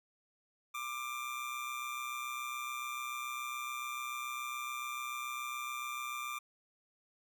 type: tone with amplitude modulation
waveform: 25% pulse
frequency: 1187 Hz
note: D6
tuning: 18 cents sharp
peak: -32 dBFS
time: 0.74-6.39 s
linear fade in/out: 10 ms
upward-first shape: sine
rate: 127 Hz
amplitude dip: 50%
effects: none